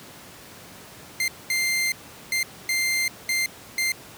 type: tone bursts at uneven times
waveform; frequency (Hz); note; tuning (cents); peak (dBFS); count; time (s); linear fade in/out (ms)
sawtooth; 2093; C7; 0; -18; 6; 1.2-1.28 / 1.5-1.92 / 2.32-2.43 / 2.69-3.08 / 3.29-3.46 / 3.78-3.92; 2
effects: pink hiss -44 dBFS RMS until 4.17 s + high-pass 100 Hz 12 dB/octave